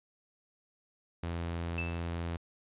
sawtooth tone, 84.7 Hz, E2, 48 cents sharp, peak -30 dBFS, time 1.23-2.37 s, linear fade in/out 5 ms
sine tone with exponential decay, 2637 Hz, E7, in tune, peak -32 dBFS, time 1.78-2.12 s, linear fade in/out 1 ms, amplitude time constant 73 ms
effects resampled to 8000 Hz

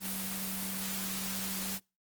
sine tone in noise, 191.5 Hz, G3, 40 cents flat, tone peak -40 dBFS, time 0-1.8 s, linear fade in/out 50 ms, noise white, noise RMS -37 dBFS, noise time 0-1.8 s, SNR -6 dB, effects noise-tail reverb RT60 0.3 s tail -26 dB re dry + Opus 24 kbps

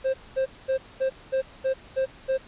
triangle tone bursts, 529 Hz, C5, 19 cents sharp, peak -19 dBFS, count 8, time 0.04-2.38 s, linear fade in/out 20 ms, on 100 ms, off 220 ms, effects pink hiss -49 dBFS RMS until 2.47 s + resampled to 8000 Hz

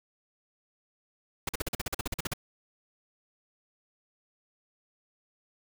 pink noise bursts, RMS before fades -31 dBFS, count 14, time 1.47-2.336 s, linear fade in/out 5 ms, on 21 ms, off 44 ms, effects none

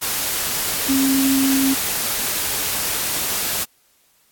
sine tone in noise, 269.3 Hz, C#4, 50 cents flat, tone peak -15 dBFS, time 0.88-1.75 s, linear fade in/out 20 ms, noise white, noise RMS -22 dBFS, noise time 0.01-3.65 s, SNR +4 dB, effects white hiss -59 dBFS RMS until 4.31 s + AAC 64 kbps

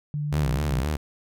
sine tone, 147.9 Hz, D3, 13 cents sharp, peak -25 dBFS, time 0.14-0.8 s, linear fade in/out 0 ms
sawtooth tone with vibrato, 69 Hz, C#2, 7 cents flat, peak -20 dBFS, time 0.32-0.97 s, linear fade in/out 10 ms, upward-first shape sine, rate 3.9 Hz, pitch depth 200 cents each way
effects none

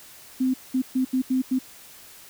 sine tone bursts at uneven times, 258.6 Hz, C4, 20 cents flat, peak -19 dBFS, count 6, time 0.4-0.54 / 0.74-0.82 / 0.95-1.05 / 1.13-1.22 / 1.3-1.42 / 1.51-1.59 s, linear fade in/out 10 ms, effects white hiss -47 dBFS RMS until 2.29 s

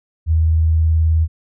sine tone with vibrato, 80.3 Hz, E2, 45 cents flat, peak -11 dBFS, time 0.26-1.28 s, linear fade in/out 50 ms, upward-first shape sine, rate 19 Hz, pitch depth 23 cents each way, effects none

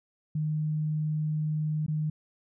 sine tone with dropouts, 153.6 Hz, D#3, 22 cents flat, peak -26 dBFS, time 0.35-2.1 s, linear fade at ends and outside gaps 5 ms, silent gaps 1.864-1.881 s, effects none

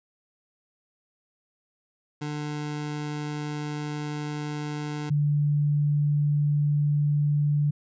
25% pulse / sine tone pair in turn, 149 / 146.69 Hz, D3 / D3, +25 / -2 cents, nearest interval unison, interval 27 cents, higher first, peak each -26 / -20 dBFS, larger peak second, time 2.21-5.1 / 5.1-7.71 s, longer first, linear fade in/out 10 ms, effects resampled to 16000 Hz

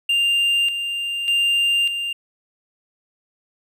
triangle tone with tremolo, 2794 Hz, F7, in tune, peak -14 dBFS, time 0.09-2.13 s, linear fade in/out 5 ms, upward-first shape square, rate 0.84 Hz, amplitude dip 55%, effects none

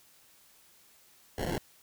white noise with sample-and-hold, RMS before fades -33 dBFS, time 1.38-1.58 s, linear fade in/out 0 ms, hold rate 1225 Hz, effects white hiss -61 dBFS RMS until 1.82 s

